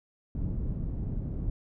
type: low-pass noise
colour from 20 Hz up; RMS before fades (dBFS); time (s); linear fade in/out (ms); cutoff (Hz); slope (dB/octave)
pink; -32; 0.35-1.5; 2; 180; 12
effects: none